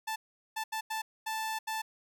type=tone bursts at uneven times; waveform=sawtooth; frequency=880 Hz; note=A5; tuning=in tune; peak=-29 dBFS; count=6; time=0.07-0.16 / 0.56-0.64 / 0.72-0.81 / 0.9-1.02 / 1.26-1.59 / 1.67-1.82 s; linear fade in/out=10 ms; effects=none